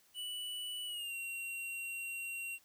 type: tone with pitch glide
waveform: square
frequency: 2960 to 2746 Hz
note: F#7 to F7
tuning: 0 to -30 cents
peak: -40 dBFS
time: 0.14-2.59 s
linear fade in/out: 50 ms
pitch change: -130 cents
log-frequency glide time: 0.86-1.14 s
effects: white hiss -68 dBFS RMS until 2.64 s